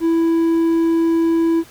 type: tone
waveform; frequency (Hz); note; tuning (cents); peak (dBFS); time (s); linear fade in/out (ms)
triangle; 330.5; E4; +5; -11; 0-1.64; 50
effects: pink hiss -44 dBFS RMS until 1.7 s